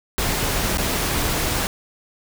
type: noise with dropouts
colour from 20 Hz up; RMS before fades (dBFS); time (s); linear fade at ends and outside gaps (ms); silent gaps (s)
pink; -22; 0.18-1.67; 0; 0.773-0.782
effects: none